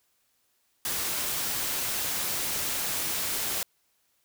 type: noise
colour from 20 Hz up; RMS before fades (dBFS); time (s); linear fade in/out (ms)
white; -30; 0.85-3.63; 2
effects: white hiss -71 dBFS RMS until 4.24 s